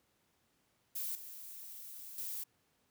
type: noise with level steps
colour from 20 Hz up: violet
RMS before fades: -39 / -49 / -41 dBFS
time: 0.95-2.44 s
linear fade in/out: 10 ms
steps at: 1.15 / 2.18 s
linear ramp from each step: 2 ms
effects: pink hiss -75 dBFS RMS until 2.9 s + high-pass 80 Hz 12 dB/octave